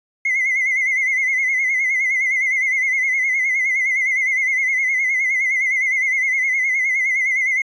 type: tone with vibrato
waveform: triangle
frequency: 2085 Hz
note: C7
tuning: 7 cents flat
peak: -13 dBFS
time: 0.25-7.62 s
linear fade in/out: 5 ms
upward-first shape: sine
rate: 9.7 Hz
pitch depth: 74 cents each way
effects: tanh soft clip ceiling -12 dBFS + resampled to 22050 Hz